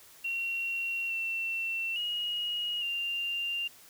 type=tone with pitch steps; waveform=sine; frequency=2738 / 2700 / 2885 / 2789 Hz; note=F7 / E7 / F#7 / F7; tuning=-35 / +41 / -44 / -3 cents; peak=-30 dBFS; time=0.24-3.68 s; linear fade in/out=10 ms; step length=860 ms; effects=white hiss -55 dBFS RMS until 3.89 s